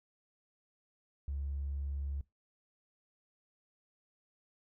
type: tone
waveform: triangle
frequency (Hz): 69.9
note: C#2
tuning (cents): +15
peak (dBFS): -31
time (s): 1.28-2.21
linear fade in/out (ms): 0
effects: noise-tail reverb RT60 0.2 s tail -25 dB re dry + tanh soft clip ceiling -32 dBFS